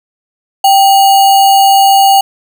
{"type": "tone with sample-and-hold", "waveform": "sine", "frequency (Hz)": 784, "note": "G5", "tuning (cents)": 0, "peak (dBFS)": -3, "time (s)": [0.64, 2.21], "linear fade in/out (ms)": 5, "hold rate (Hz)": 3675, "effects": []}